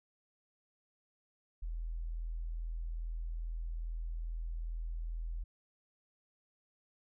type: tone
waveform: sine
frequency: 41.2 Hz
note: E1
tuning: in tune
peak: -36 dBFS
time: 1.62-5.44 s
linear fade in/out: 10 ms
effects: none